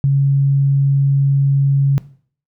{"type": "tone", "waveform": "sine", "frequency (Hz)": 138.59, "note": "C#3", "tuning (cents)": 0, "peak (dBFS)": -10, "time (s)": [0.04, 1.98], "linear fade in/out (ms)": 0, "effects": ["noise-tail reverb RT60 0.5 s tail -18 dB re dry"]}